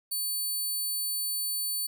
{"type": "tone", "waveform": "10% pulse", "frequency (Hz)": 4500, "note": "C#8", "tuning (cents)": 25, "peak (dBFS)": -22, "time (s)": [0.11, 1.87], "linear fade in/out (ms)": 10, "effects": ["10-bit"]}